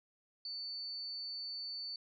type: tone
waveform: sine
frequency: 4500 Hz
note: C#8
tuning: 25 cents sharp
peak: -40 dBFS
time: 0.45-1.96 s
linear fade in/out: 2 ms
effects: none